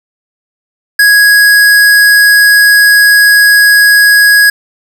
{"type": "tone", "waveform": "square", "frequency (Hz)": 1661.2, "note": "G#6", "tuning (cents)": 0, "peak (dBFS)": -3, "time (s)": [0.99, 4.5], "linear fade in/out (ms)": 5, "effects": []}